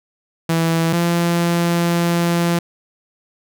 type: tone pair in turn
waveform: sawtooth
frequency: 164.81 / 171.16 Hz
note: E3 / F3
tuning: 0 / -35 cents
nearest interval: minor second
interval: 65 cents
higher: second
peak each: -11 dBFS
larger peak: neither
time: 0.49-0.93 / 0.93-2.59 s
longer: second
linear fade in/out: 5 ms
effects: none